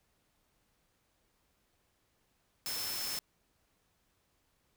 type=tone in noise; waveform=sine; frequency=5274 Hz; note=E8; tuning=in tune; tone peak=-39 dBFS; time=2.66-3.19 s; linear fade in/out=0 ms; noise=white; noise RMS=-39 dBFS; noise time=2.66-3.19 s; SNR=-3 dB; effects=pink hiss -75 dBFS RMS until 4.76 s